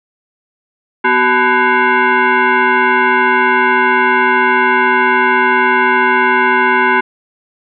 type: tone with frequency modulation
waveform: sine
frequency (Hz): 246.9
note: B3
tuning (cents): 0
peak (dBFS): -8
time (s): 1.04-7.01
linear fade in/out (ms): 10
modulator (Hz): 624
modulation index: 2.9
effects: none